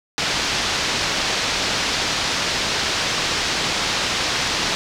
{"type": "low-pass noise", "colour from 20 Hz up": "white", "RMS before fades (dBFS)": -22, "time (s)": [0.18, 4.75], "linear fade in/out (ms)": 0, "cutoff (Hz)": 5500, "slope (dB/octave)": 24, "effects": []}